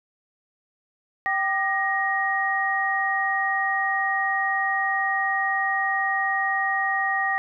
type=tone cluster; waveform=sine; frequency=779 / 1198 / 1880 Hz; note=G5 / D6 / A#6; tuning=-11 / +34 / +14 cents; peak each=-26 / -30 / -23 dBFS; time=1.26-7.38 s; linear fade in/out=0 ms; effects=none